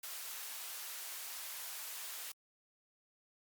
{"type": "high-pass noise", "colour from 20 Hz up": "white", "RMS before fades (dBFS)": -45, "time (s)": [0.03, 2.32], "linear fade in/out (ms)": 5, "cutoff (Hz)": 730, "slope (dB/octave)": 12, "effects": ["Opus 48 kbps"]}